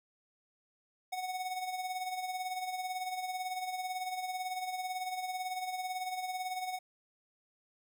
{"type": "tone with tremolo", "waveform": "square", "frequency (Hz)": 740, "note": "F#5", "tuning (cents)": 0, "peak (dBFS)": -34, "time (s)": [1.12, 6.79], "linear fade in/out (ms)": 10, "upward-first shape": "sine", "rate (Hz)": 18, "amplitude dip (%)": 55, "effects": []}